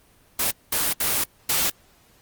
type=noise bursts at uneven times; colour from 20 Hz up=white; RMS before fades=-22 dBFS; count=4; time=0.39-0.51 / 0.72-0.93 / 1-1.24 / 1.49-1.7 s; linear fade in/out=5 ms; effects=pink hiss -57 dBFS RMS until 2.21 s + Opus 24 kbps